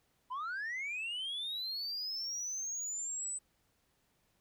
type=linear sweep; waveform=sine; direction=up; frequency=963 to 8100 Hz; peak=-34 dBFS; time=0.3-3.39 s; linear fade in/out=20 ms; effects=tanh soft clip ceiling -35 dBFS + pink hiss -75 dBFS RMS until 4.4 s